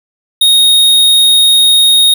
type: tone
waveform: square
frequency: 3729 Hz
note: A#7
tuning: in tune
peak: -5 dBFS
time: 0.41-2.14 s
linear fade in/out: 5 ms
effects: none